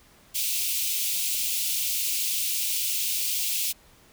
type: high-pass noise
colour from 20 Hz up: white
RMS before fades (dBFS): -27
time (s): 0.34-3.73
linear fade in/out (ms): 20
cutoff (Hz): 2400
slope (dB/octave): 48
effects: pink hiss -56 dBFS RMS until 4.12 s